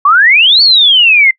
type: exponential two-way sweep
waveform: sine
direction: up then down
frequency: 1100 to 4542 to 2051 Hz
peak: -3 dBFS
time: 0.05-1.31 s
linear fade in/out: 5 ms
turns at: 0.62 s
effects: noise-tail reverb RT60 0.1 s tail -25 dB re dry